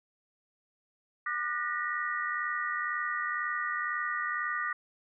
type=tone cluster; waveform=sine; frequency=1204 / 1462 / 1837 / 1919 Hz; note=D6 / F#6 / A#6 / A#6; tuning=+43 / -21 / -26 / +50 cents; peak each=-34 / -37 / -37 / -35 dBFS; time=1.26-4.73 s; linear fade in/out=5 ms; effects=none